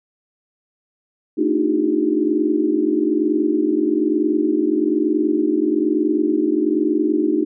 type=tone cluster; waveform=sine; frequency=225.5 / 290.9 / 312 / 360.7 / 402.8 Hz; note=A3 / D4 / D#4 / F#4 / G4; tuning=+43 / -16 / +5 / -44 / +47 cents; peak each=-27 / -22 / -18 / -22 / -25 dBFS; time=1.37-7.45 s; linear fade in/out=20 ms; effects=none